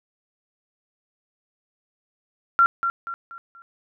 sine tone with echo, 1372 Hz, F6, 31 cents flat, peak -12 dBFS, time 2.59-2.66 s, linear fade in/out 0 ms, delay 240 ms, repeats 4, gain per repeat -8 dB, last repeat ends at 3.62 s, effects none

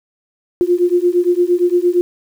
sine beating tone pair, 349.2 / 357.9 Hz, F4 / F4, 0 / +42 cents, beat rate 8.7 Hz, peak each -14 / -14 dBFS, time 0.61-2.01 s, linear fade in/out 0 ms, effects 7-bit

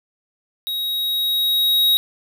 square tone with level ramp, 3800 Hz, A#7, 33 cents sharp, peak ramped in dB -23 to -13 dBFS, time 0.67-1.97 s, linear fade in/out 0 ms, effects none

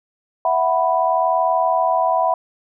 sine chord, E suspended second, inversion none, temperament equal, 659.3 / 740 / 987.8 Hz, E5 / F#5 / B5, 0 / 0 / 0 cents, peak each -19 dBFS, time 0.45-2.34 s, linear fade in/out 2 ms, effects none

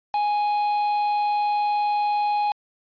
triangle tone with quantisation, 830.6 Hz, G#5, in tune, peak -18 dBFS, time 0.14-2.52 s, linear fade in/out 2 ms, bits 5, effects resampled to 11025 Hz

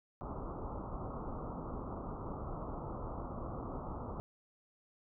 pink low-pass noise, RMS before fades -42 dBFS, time 0.21-4.2 s, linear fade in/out 0 ms, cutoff 1300 Hz, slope 96 dB/octave, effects none

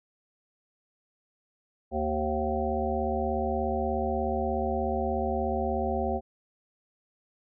harmonic tone with a mistuned harmonic, 76.7 Hz, D#2, 24 cents flat, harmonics 1 / 3 / 5 / 7 / 9 / 10, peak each -33 / -33 / -33 / -33 / -33 / -33 dBFS, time 1.91-6.21 s, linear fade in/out 50 ms, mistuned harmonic 1, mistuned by -68 cents, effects none

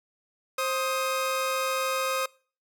sawtooth tone pair together, 527 / 1254.3 Hz, C5 / D#6, +12 / +14 cents, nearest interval octave + minor third, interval 1502 cents, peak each -25 dBFS, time 0.58-2.26 s, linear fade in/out 5 ms, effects noise-tail reverb RT60 0.4 s tail -23 dB re dry

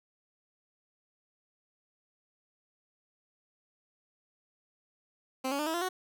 15% pulse tone with pitch steps, 261.6 / 280.4 / 300.5 / 322.1 / 345.2 / 370 Hz, C4 / C#4 / D4 / E4 / F4 / F#4, 0 / +20 / +40 / -40 / -20 / 0 cents, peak -24 dBFS, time 5.44-5.89 s, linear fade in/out 10 ms, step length 75 ms, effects none

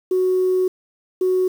sine tone bursts at uneven times, 370 Hz, F#4, in tune, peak -14 dBFS, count 2, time 0.11-0.68 / 1.21-1.48 s, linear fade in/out 5 ms, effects tanh soft clip ceiling -11 dBFS + 7-bit

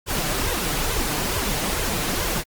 pink noise with flanger, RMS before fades -24 dBFS, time 0.06-2.44 s, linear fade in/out 50 ms, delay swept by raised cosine 1.9 to 6.8 ms, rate 2.3 Hz, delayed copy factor +0.7, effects Opus 48 kbps

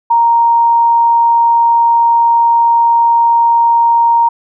sine tone, 932.3 Hz, A#5, in tune, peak -6 dBFS, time 0.1-4.29 s, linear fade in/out 10 ms, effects none

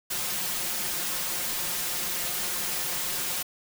white noise with comb filter, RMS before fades -30 dBFS, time 0.1-3.43 s, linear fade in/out 10 ms, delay 5.6 ms, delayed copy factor +1, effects none

